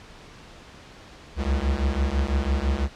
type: beating tone pair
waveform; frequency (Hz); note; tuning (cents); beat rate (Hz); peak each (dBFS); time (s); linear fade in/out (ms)
square; 65.41 / 71.41; C2 / D2; 0 / -48; 6; -25; 1.36-2.89; 50
effects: pink hiss -46 dBFS RMS until 2.95 s + low-pass 5000 Hz 12 dB/octave